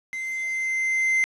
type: tone with level ramp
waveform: triangle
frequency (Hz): 2076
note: C7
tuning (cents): -14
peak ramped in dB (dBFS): -27 to -16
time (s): 0.13-1.24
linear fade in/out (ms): 0
effects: resampled to 24000 Hz + 8-bit